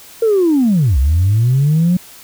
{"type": "linear two-way sweep", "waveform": "sine", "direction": "down then up", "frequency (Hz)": [466.2, 61.74, 183.8], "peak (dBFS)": -8, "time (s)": [0.22, 1.97], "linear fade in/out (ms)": 5, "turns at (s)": 0.98, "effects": ["tanh soft clip ceiling -6 dBFS", "white hiss -39 dBFS RMS until 2.23 s"]}